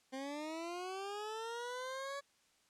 20% pulse linear sweep, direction up, 259.9 to 567 Hz, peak -36 dBFS, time 0.12-2.21 s, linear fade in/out 20 ms, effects white hiss -72 dBFS RMS until 2.69 s + low-pass 8000 Hz 12 dB/octave

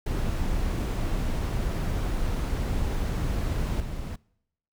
brown noise with level steps, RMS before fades -27 / -33 dBFS, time 0.06-4.16 s, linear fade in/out 5 ms, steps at 3.8 s, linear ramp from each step 2 ms, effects noise-tail reverb RT60 0.8 s tail -25 dB re dry

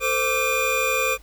square tone cluster, 445.9 / 518 / 1165 / 2418 Hz, A4 / C5 / D6 / D7, +23 / -17 / -14 / +50 cents, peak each -30 / -26 / -27 / -24 dBFS, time 0-1.18 s, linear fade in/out 50 ms, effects added 50 Hz sine -45 dBFS peak until 1.22 s + pink hiss -54 dBFS RMS until 1.22 s

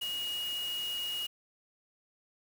sine tone in noise, 2879 Hz, F#7, 48 cents flat, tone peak -33 dBFS, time 0.01-1.27 s, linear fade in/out 10 ms, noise white, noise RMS -45 dBFS, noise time 0.01-1.27 s, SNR +9 dB, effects none

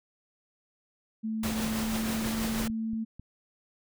sine tone with pitch glide, 220.2 to 223 Hz, A3 to A3, +2 to +23 cents, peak -29 dBFS, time 1.23-3.05 s, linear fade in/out 20 ms, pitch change +21 cents, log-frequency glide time 1.56-2.71 s
pink noise with tremolo, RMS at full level -33 dBFS, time 1.43-2.68 s, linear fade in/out 5 ms, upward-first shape triangle, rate 6.2 Hz, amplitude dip 35%
clicks, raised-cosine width 5 ms, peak -32 dBFS, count 3, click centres 2.7 / 2.934 / 3.196 s
effects none

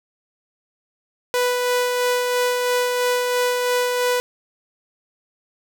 sawtooth tone with tremolo, 493.9 Hz, B4, in tune, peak -13 dBFS, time 1.34-4.2 s, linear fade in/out 0 ms, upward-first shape sine, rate 3 Hz, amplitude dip 30%, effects none

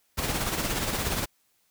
pink noise with tremolo, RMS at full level -27 dBFS, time 0.17-1.26 s, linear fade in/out 20 ms, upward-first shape sine, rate 17 Hz, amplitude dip 45%, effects white hiss -69 dBFS RMS until 1.7 s

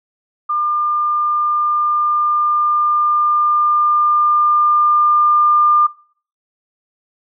sine tone with level ramp, 1200 Hz, D6, 37 cents sharp, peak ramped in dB -15 to -9 dBFS, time 0.49-5.87 s, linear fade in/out 10 ms, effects noise-tail reverb RT60 0.5 s tail -22 dB re dry

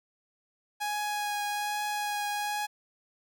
sawtooth tone with vibrato, 830 Hz, G#5, 1 cent flat, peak -26 dBFS, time 0.8-2.67 s, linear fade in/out 20 ms, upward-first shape triangle, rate 1.2 Hz, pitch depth 13 cents each way, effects none

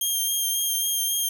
5% pulse tone with vibrato, 3200 Hz, G7, 35 cents sharp, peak -15 dBFS, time 0.01-1.29 s, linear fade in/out 5 ms, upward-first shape triangle, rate 3.7 Hz, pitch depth 22 cents each way, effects none

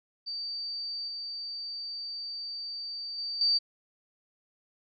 sine tone with level steps, 4624 Hz, D8, 28 cents flat, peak -33 / -35 / -32 / -22 dBFS, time 0.26-3.59 s, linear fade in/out 20 ms, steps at 1.08 / 3.18 / 3.41 s, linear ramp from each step 2 ms, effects none

